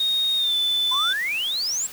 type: tone with pitch glide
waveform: sine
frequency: 3720 to 3511 Hz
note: A#7 to A7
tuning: -4 to -4 cents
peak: -18 dBFS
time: 0-1.13 s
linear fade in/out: 5 ms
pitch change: -100 cents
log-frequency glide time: 0.37-0.54 s
type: exponential sweep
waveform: sine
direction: up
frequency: 987.8 to 7800 Hz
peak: -22 dBFS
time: 0.91-1.87 s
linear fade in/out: 10 ms
effects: tanh soft clip ceiling -15 dBFS + white hiss -40 dBFS RMS until 1.92 s